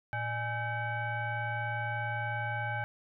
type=tone with frequency modulation; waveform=sine; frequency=830.6 Hz; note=G#5; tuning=in tune; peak=-31 dBFS; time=0.13-2.84 s; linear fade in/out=0 ms; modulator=716 Hz; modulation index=1.5; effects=none